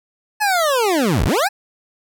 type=linear two-way sweep; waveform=25% pulse; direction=down then up; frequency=868 to 32.33 to 868 Hz; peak=-11 dBFS; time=0.4-1.49 s; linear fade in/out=20 ms; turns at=1.25 s; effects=none